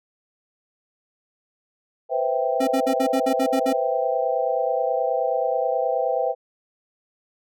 sine chord, C major seventh, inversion third, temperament equal, 493.9 / 523.3 / 659.3 / 784 Hz, B4 / C5 / E5 / G5, 0 / 0 / 0 / 0 cents, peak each -26 / -25 / -25 / -26 dBFS, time 2.09-6.35 s, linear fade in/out 50 ms
square tone bursts, 268.4 Hz, C4, 44 cents sharp, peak -22 dBFS, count 9, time 2.6-3.73 s, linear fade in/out 10 ms, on 74 ms, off 58 ms
effects none

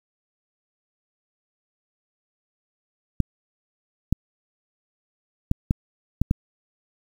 clicks, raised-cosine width 5 ms, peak -6 dBFS, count 6, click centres 3.203 / 4.126 / 5.514 / 5.709 / 6.216 / 6.311 s, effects 7-bit

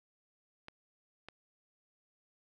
clicks, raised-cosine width 0.3 ms, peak -30 dBFS, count 2, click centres 0.684 / 1.286 s, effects none

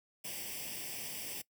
white noise with comb filter, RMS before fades -42 dBFS, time 0.24-1.42 s, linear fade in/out 10 ms, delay 0.37 ms, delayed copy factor +0.8, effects noise-tail reverb RT60 0.1 s tail -20 dB re dry + high-pass 100 Hz 12 dB/octave

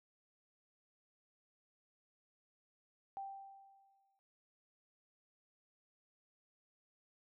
sine tone with exponential decay, 784 Hz, G5, in tune, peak -40 dBFS, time 3.17-4.19 s, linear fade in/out 0 ms, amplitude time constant 220 ms, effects none

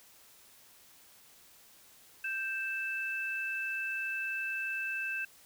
sine tone pair together, 1568 / 2637 Hz, G6 / E7, 0 / 0 cents, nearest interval major sixth, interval 900 cents, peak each -36 / -35 dBFS, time 2.24-5.25 s, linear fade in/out 5 ms, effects white hiss -59 dBFS RMS until 5.45 s

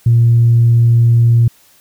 sine tone, 117.2 Hz, A#2, 10 cents sharp, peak -5 dBFS, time 0.06-1.48 s, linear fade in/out 5 ms, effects tanh soft clip ceiling -2 dBFS + white hiss -49 dBFS RMS until 1.8 s

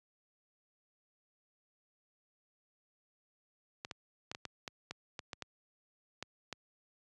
clicks, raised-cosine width 0.2 ms, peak -23 dBFS, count 12, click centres 3.849 / 3.912 / 4.315 / 4.349 / 4.453 / 4.678 / 4.91 / 5.192 / 5.332 / 5.423 / 6.226 / 6.527 s, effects high-pass 80 Hz 12 dB/octave + resampled to 24000 Hz

